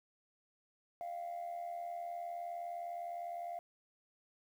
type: tone with amplitude modulation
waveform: sine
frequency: 694 Hz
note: F5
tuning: 11 cents flat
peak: -35 dBFS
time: 1.01-3.59 s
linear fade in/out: 0 ms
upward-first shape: sine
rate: 79.8 Hz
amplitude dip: 70%
effects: tanh soft clip ceiling -36 dBFS + 11-bit